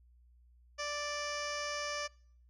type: tone with low-pass filter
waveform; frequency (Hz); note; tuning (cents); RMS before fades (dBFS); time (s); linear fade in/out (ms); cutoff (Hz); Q
15% pulse; 587.3; D5; 0; -38; 0.78-2.08; 20; 5300; 2.8
effects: noise-tail reverb RT60 0.6 s tail -25 dB re dry + added 60 Hz sine -60 dBFS peak until 2.49 s